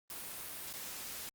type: noise with dropouts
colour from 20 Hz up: white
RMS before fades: -44 dBFS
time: 0.1-1.29 s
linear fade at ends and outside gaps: 0 ms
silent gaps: 0.728-0.738 s
effects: Opus 32 kbps